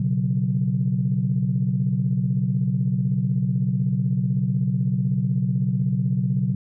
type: chord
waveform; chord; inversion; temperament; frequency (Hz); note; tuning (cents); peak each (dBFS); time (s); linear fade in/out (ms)
sine; B suspended second; none; equal with one note detuned; 123.47 / 139.47 / 185; B2 / C#3 / F#3; 0 / +11 / 0; -23; 0-6.55; 5
effects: tanh soft clip ceiling -10 dBFS